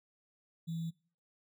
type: tone with sample-and-hold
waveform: sine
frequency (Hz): 164.81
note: E3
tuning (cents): 0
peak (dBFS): -35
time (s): 0.67-0.91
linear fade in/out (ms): 20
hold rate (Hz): 3675
effects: noise-tail reverb RT60 0.5 s tail -24 dB re dry